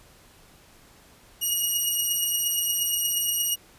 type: beating tone pair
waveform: 5% pulse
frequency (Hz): 2873 / 2881.5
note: F7 / F#7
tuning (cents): +48 / -47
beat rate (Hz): 8.5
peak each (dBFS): -21 / -15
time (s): 1.41-3.56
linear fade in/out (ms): 20
effects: pink hiss -54 dBFS RMS until 3.78 s + resampled to 32000 Hz